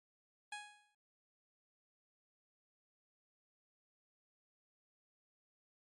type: tone with exponential decay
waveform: 15% pulse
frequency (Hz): 832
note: G#5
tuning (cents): +3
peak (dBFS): -35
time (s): 0.52-0.95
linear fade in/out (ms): 5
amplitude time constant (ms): 93
effects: MP3 48 kbps